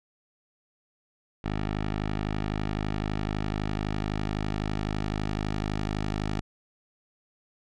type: tone with low-pass filter sweep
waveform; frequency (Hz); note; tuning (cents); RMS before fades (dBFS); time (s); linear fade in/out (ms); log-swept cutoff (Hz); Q
10% pulse; 51.91; G#1; 0; -30; 1.44-6.41; 5; 3200 to 5400; 0.84
effects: none